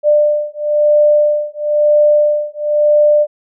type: beating tone pair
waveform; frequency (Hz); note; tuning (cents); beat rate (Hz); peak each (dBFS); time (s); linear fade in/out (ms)
sine; 595 / 596; D5 / D5; +22 / +25; 1; -12; 0.03-3.27; 50
effects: none